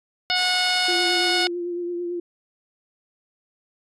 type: harmonic tone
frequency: 730 Hz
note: F#5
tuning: 24 cents flat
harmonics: 1 / 2 / 3 / 4 / 5 / 6 / 7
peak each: -27 / -27 / -27 / -27 / -27 / -27 / -27 dBFS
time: 0.3-1.47 s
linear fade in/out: 0 ms
type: high-pass noise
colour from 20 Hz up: white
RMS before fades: -32 dBFS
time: 0.34-1.48 s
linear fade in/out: 50 ms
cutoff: 280 Hz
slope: 48 dB/octave
type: tone with vibrato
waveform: sine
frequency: 349.2 Hz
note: F4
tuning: in tune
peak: -25 dBFS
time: 0.88-2.2 s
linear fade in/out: 5 ms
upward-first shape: triangle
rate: 9 Hz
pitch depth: 30 cents each way
effects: resampled to 24000 Hz